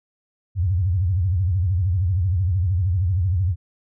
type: tone with vibrato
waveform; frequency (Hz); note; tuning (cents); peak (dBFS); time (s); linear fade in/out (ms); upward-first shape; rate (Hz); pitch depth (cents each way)
sine; 91; F#2; -28; -17; 0.55-3.56; 50; sine; 13; 190
effects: none